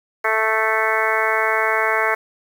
harmonic tone, 220 Hz, A3, in tune, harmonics 2 / 3 / 4 / 5 / 6 / 7 / 8 / 9 / 10, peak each -25 / -25 / -25 / -25 / -25 / -25 / -25 / -25 / -25 dBFS, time 0.24-2.15 s, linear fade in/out 10 ms, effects 7-bit

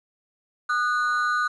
triangle ring-modulated tone, 1349 Hz, E6, 40 cents sharp, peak -16 dBFS, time 0.69-1.48 s, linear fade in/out 10 ms, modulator 125 Hz, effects resampled to 22050 Hz + 9-bit

